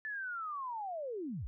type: linear sweep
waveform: sine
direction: down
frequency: 1760 to 44.1 Hz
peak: -37 dBFS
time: 0.05-1.47 s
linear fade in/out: 0 ms
effects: none